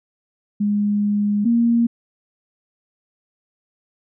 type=tone pair in turn; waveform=sine; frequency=206.1 / 234 Hz; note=G#3 / A#3; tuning=-13 / +7 cents; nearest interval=major second; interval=220 cents; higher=second; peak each=-16 / -13 dBFS; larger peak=second; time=0.6-1.45 / 1.45-1.87 s; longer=first; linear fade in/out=10 ms; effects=none